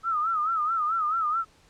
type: tone with vibrato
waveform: sine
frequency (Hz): 1279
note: D#6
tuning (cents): +47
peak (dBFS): -23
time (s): 0.03-1.45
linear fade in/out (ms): 50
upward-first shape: sine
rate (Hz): 4.6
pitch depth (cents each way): 110
effects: pink hiss -59 dBFS RMS until 1.69 s + low-pass 8000 Hz 12 dB/octave